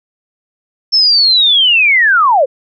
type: linear sweep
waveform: sine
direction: down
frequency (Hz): 5360 to 480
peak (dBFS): -6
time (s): 0.92-2.46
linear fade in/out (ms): 20
effects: none